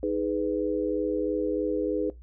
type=chord; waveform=sine; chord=G# minor; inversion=second; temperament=just; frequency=311.5 / 415.3 / 498.4 Hz; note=D#4 / G#4 / B4; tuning=+2 / 0 / +16 cents; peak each=-29 dBFS; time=0.03-2.1 s; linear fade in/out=2 ms; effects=noise-tail reverb RT60 0.2 s tail -20 dB re dry + added 60 Hz sine -44 dBFS peak until 2.22 s